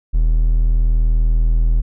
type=tone; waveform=triangle; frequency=40.23 Hz; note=E1; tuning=41 cents flat; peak=-9 dBFS; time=0.13-1.82 s; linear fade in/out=20 ms; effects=none